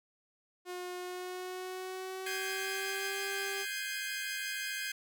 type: tone with pitch glide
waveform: sawtooth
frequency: 360 to 392.6 Hz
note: F#4 to G4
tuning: -47 to +3 cents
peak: -35 dBFS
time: 0.65-3.66 s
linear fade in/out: 50 ms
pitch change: +150 cents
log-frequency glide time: 0.97-3.22 s
type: chord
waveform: sawtooth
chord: Ab major seventh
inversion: third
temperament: equal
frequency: 1568 / 1661.2 / 2093 / 2489 Hz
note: G6 / Ab6 / C7 / Eb7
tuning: 0 / 0 / 0 / 0 cents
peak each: -36 / -38 / -40 / -39 dBFS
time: 2.26-4.92 s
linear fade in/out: 5 ms
effects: none